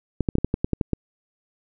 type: clicks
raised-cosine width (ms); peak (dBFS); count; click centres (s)
3; -8; 10; 0.207 / 0.288 / 0.354 / 0.384 / 0.446 / 0.541 / 0.645 / 0.733 / 0.812 / 0.933
effects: none